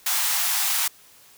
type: high-pass noise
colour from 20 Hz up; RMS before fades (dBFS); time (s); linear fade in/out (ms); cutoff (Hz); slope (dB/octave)
white; -23; 0.06-0.88; 5; 720; 48
effects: white hiss -52 dBFS RMS until 1.37 s